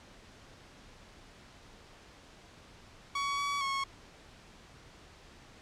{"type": "tone with pitch steps", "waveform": "sawtooth", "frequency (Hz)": [1124, 1134, 1096], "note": ["C#6", "C#6", "C#6"], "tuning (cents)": [24, 39, -20], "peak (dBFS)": -27, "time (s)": [3.15, 3.84], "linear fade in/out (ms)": 5, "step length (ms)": 230, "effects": ["pink hiss -55 dBFS RMS until 5.61 s", "low-pass 6000 Hz 12 dB/octave"]}